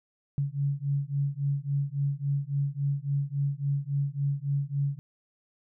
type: beating tone pair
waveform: sine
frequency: 139.1 / 142.7 Hz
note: C#3 / D3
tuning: +6 / -49 cents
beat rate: 3.6 Hz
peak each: -29 dBFS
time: 0.38-4.99 s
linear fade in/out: 0 ms
effects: none